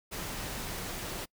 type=noise; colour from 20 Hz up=pink; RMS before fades=-38 dBFS; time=0.11-1.26 s; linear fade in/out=20 ms; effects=noise-tail reverb RT60 0.1 s tail -25 dB re dry